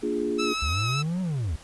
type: chord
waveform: sine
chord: Bb dominant seventh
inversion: none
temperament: equal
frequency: 233.1 / 293.7 / 349.2 / 415.3 Hz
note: Bb3 / D4 / F4 / Ab4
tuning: 0 / 0 / 0 / 0 cents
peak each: -32 / -30 / -30 / -28 dBFS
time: 0.02-0.54 s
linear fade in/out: 20 ms
type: tone with vibrato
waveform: 15% pulse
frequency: 1295 Hz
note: E6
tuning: 31 cents flat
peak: -20 dBFS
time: 0.38-1.03 s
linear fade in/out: 20 ms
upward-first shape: triangle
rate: 5.3 Hz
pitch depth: 38 cents each way
type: linear two-way sweep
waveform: triangle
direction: up then down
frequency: 65.41 to 190 to 66.5 Hz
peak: -23 dBFS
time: 0.62-1.56 s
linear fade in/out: 5 ms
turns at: 1.21 s
effects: pink hiss -49 dBFS RMS until 1.63 s + resampled to 24000 Hz